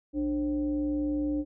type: tone with frequency modulation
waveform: sine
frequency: 296.8 Hz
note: D4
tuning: 18 cents sharp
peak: -26 dBFS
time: 0.13-1.45 s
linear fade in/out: 50 ms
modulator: 238 Hz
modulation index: 0.5
effects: none